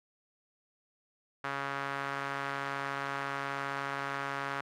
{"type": "tone with band-pass filter", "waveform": "sawtooth", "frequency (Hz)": 138.9, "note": "C#3", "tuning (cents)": 4, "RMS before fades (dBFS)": -36, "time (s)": [1.44, 4.61], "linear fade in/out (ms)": 5, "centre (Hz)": 1400, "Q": 1.8, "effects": ["AAC 64 kbps"]}